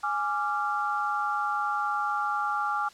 sine chord, D diminished, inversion second, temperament equal with one note detuned, 830.6 / 1174.7 / 1382.5 Hz, Ab5 / D6 / F6, 0 / 0 / -18 cents, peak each -30 dBFS, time 0.03-2.89 s, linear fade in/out 10 ms, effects white hiss -53 dBFS RMS until 2.93 s + low-pass 7000 Hz 12 dB/octave

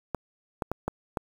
clicks, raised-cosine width 1 ms, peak -14 dBFS, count 5, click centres 0.147 / 0.622 / 0.716 / 0.88 / 1.172 s, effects 7-bit

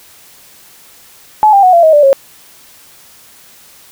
sine tone with pitch steps, 856 / 794.1 / 736.6 / 683.3 / 633.9 / 588.1 / 545.5 Hz, A5 / G5 / F#5 / F5 / D#5 / D5 / C#5, -48 / +22 / -8 / -38 / +32 / +2 / -28 cents, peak -3 dBFS, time 1.43-2.13 s, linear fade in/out 0 ms, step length 100 ms, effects white hiss -41 dBFS RMS until 3.91 s

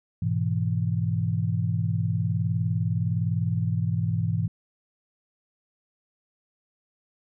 sine chord, E major, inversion first, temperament equal, 103.83 / 123.47 / 164.81 Hz, G#2 / B2 / E3, 0 / 0 / 0 cents, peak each -26 / -28 / -27 dBFS, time 0.22-4.48 s, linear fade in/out 5 ms, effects none

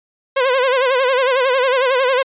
sawtooth tone with vibrato, 518 Hz, C5, 17 cents flat, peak -9 dBFS, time 0.36-2.23 s, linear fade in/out 10 ms, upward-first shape sine, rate 11 Hz, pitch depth 97 cents each way, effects resampled to 8000 Hz

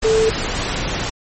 sine tone in noise, 441.7 Hz, A4, 7 cents sharp, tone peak -12 dBFS, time 0.04-0.3 s, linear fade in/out 10 ms, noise pink, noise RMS -22 dBFS, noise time 0.02-1.1 s, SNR +7 dB, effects MP3 32 kbps

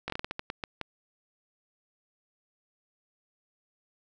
slowing click train, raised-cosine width 0.3 ms, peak -17 dBFS, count 11, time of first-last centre 0.08-0.813 s, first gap 19 ms, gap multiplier 1.28, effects none

